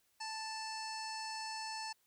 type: harmonic tone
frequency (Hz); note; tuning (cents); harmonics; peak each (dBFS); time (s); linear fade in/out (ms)
881; A5; +2; 1 / 2 / 3 / 5 / 6 / 7 / 8 / 9 / 10; -43 / -50 / -51 / -48 / -48 / -56 / -59 / -57 / -59; 0.2-1.93; 10
effects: white hiss -75 dBFS RMS until 2.06 s